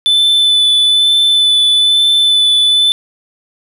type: tone with vibrato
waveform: triangle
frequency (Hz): 3504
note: A7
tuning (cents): -8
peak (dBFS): -6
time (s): 0.06-2.92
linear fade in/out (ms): 0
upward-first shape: sine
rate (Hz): 1.1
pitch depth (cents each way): 13
effects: none